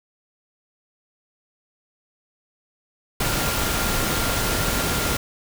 sine tone in noise, 1394 Hz, F6, 4 cents flat, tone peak -32 dBFS, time 3.2-5.17 s, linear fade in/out 5 ms, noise pink, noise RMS -23 dBFS, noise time 3.2-5.17 s, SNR -12 dB, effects none

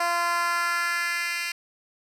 10% pulse tone with high-pass filter sweep, 344.6 Hz, F4, 23 cents flat, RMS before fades -26 dBFS, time 0-1.52 s, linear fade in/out 5 ms, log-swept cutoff 750 to 2600 Hz, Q 2, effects low-pass 12000 Hz 12 dB/octave

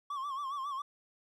triangle tone with vibrato, 1108.7 Hz, C#6, in tune, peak -33 dBFS, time 0.1-0.82 s, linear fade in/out 5 ms, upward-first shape sine, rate 7.3 Hz, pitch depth 98 cents each way, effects none

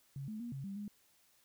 sine tone with pitch steps, 137.7 / 215.9 / 237.7 / 136.1 / 196.9 / 206.1 Hz, C#3 / A3 / A#3 / C#3 / G3 / G#3, -11 / -33 / +34 / -31 / +8 / -13 cents, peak -40 dBFS, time 0.16-0.88 s, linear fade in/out 2 ms, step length 120 ms, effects white hiss -70 dBFS RMS until 1.44 s

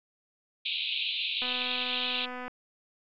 white band-pass noise, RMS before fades -32 dBFS, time 0.65-2.26 s, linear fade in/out 10 ms, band 2400 to 4000 Hz, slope 96 dB/octave
click train, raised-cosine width 0.5 ms, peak -25 dBFS, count 266, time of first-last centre 1.42-2.48 s, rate 250 Hz
effects none

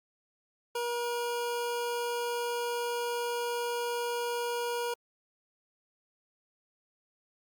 25% pulse tone, 477.5 Hz, A#4, 42 cents sharp, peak -27 dBFS, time 0.75-4.94 s, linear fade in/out 5 ms, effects Opus 48 kbps

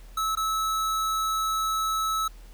square tone with dropouts, 1300 Hz, E6, 24 cents flat, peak -25 dBFS, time 0.17-2.28 s, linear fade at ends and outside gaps 5 ms, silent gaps 0.353-0.371 s, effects added 40 Hz sine -43 dBFS peak until 2.53 s + pink hiss -56 dBFS RMS until 2.53 s

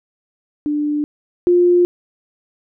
sine tone pair in turn, 296.1 / 353.1 Hz, D4 / F4, +14 / +19 cents, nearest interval minor third, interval 305 cents, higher second, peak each -16 / -9 dBFS, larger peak second, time 0.66-1.04 / 1.47-1.85 s, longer neither, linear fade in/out 0 ms, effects none

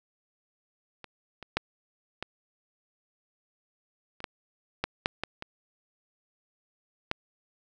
clicks, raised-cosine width 0.3 ms, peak -26 / -25 / -9 / -17 / -27 / -16 / -11 / -8 / -14 / -21 / -11 dBFS, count 11, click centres 1.043 / 1.427 / 1.57 / 2.226 / 4.204 / 4.242 / 4.84 / 5.059 / 5.236 / 5.424 / 7.114 s, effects none

